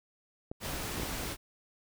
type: clicks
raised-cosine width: 2 ms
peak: -25 dBFS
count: 3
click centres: 0.515 / 0.998 / 1.033 s
type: noise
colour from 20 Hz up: pink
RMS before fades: -37 dBFS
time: 0.6-1.37 s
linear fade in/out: 50 ms
effects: none